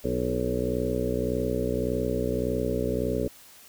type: harmonic tone with a mistuned harmonic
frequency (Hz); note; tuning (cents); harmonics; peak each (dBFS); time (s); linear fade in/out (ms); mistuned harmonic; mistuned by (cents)
61.74; B1; 0; 1 / 2 / 3 / 4 / 5 / 6 / 7 / 8 / 9; -34 / -34 / -35 / -32 / -36 / -36 / -30 / -34 / -33; 0.04-3.28; 5; 5; +30
effects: white hiss -51 dBFS RMS until 3.68 s